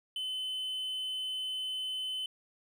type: tone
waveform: triangle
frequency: 3040 Hz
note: F#7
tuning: 46 cents sharp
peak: -32 dBFS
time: 0.16-2.26 s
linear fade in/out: 2 ms
effects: none